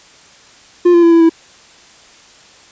triangle tone with pitch steps, 351.6 / 343.2 / 336.5 / 333.3 / 328.5 Hz, F4 / F4 / E4 / E4 / E4, +12 / -30 / +36 / +19 / -6 cents, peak -3 dBFS, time 0.85-1.295 s, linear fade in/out 10 ms, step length 89 ms, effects white hiss -43 dBFS RMS until 2.71 s + resampled to 16000 Hz

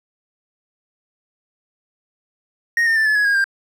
triangle tone with pitch steps, 1864.7 / 1815.8 / 1768.2 / 1721.8 / 1676.7 / 1632.7 / 1589.9 Hz, A#6 / A#6 / A6 / A6 / G#6 / G#6 / G6, 0 / -46 / +8 / -38 / +16 / -30 / +24 cents, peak -12 dBFS, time 2.77-3.442 s, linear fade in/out 2 ms, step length 96 ms, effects none

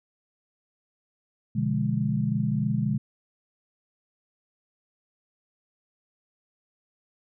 sine chord, B diminished seventh, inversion none, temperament equal with one note detuned, 123.47 / 146.83 / 172.71 / 207.7 Hz, B2 / D3 / F3 / Ab3, 0 / 0 / -19 / 0 cents, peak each -28 / -28 / -32 / -27 dBFS, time 1.55-2.98 s, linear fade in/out 10 ms, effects none

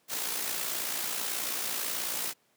white noise with amplitude modulation, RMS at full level -31 dBFS, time 0.08-2.34 s, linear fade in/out 50 ms, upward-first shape sine, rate 58.4 Hz, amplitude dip 45%, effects pink hiss -69 dBFS RMS until 2.56 s + high-pass 200 Hz 12 dB/octave

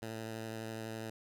10% pulse tone with vibrato, 111.7 Hz, A2, 27 cents sharp, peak -32 dBFS, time 0.02-1.1 s, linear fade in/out 5 ms, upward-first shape sine, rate 12 Hz, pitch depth 15 cents each way, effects none

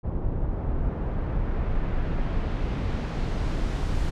brown noise with low-pass filter sweep, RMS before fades -26 dBFS, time 0.03-4.11 s, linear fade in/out 20 ms, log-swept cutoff 720 to 8500 Hz, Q 0.72, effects none

